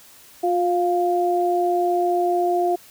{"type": "tone pair together", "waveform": "sine", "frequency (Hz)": [355.5, 700], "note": ["F4", "F5"], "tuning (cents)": [31, 4], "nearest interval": "octave", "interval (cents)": 1173, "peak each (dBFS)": -20, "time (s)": [0.43, 2.76], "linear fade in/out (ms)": 10, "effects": ["white hiss -48 dBFS RMS until 2.9 s"]}